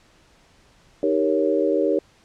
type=chord; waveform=sine; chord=Eb dominant seventh; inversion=none; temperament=equal; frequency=311.1 / 392 / 466.2 / 554.4 Hz; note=Eb4 / G4 / Bb4 / Db5; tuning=0 / 0 / 0 / 0 cents; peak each=-23 dBFS; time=1.03-1.99 s; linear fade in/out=2 ms; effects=pink hiss -56 dBFS RMS until 2.24 s + low-pass 7000 Hz 12 dB/octave